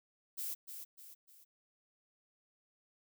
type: noise with echo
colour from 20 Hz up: violet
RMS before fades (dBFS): -40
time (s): 0.37-0.55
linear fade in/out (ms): 20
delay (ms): 300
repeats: 3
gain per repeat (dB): -7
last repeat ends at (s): 1.45
effects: none